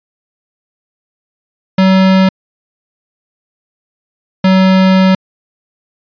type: tone pair in turn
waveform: square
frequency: 189.4 / 188.58 Hz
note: F#3 / F#3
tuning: +41 / +33 cents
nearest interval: unison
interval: 8 cents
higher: first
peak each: -6 dBFS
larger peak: neither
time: 1.78-2.29 / 4.44-5.15 s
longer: second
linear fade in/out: 5 ms
effects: resampled to 11025 Hz